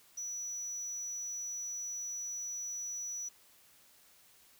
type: tone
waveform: sine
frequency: 5900 Hz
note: F#8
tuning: 6 cents flat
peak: -35 dBFS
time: 0.17-3.29 s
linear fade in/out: 10 ms
effects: tanh soft clip ceiling -36 dBFS + white hiss -63 dBFS RMS until 4.59 s